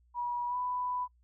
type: tone with pitch glide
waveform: sine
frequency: 967 to 993 Hz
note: B5 to B5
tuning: -37 to +9 cents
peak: -31 dBFS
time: 0.14-1.08 s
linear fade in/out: 50 ms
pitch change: +46 cents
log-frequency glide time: 0.47-0.56 s
effects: noise-tail reverb RT60 0.1 s tail -26 dB re dry + added 60 Hz sine -63 dBFS peak until 1.23 s